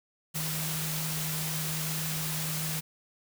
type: tone in noise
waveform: sine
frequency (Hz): 156.6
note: D#3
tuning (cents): +11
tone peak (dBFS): -34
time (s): 0.34-2.81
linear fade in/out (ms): 20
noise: white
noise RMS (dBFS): -34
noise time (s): 0.34-2.81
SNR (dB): -3
effects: none